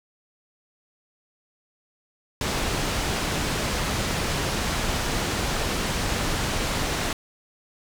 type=low-pass noise; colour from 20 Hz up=pink; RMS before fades=-26 dBFS; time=2.41-7.13 s; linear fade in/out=2 ms; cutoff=7800 Hz; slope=12 dB/octave; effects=none